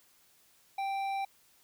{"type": "tone with hard clipping", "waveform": "sine", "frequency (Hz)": 784, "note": "G5", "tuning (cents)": 0, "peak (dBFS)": -33, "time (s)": [0.78, 1.25], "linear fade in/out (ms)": 5, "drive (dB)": 9, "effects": ["white hiss -65 dBFS RMS until 1.63 s"]}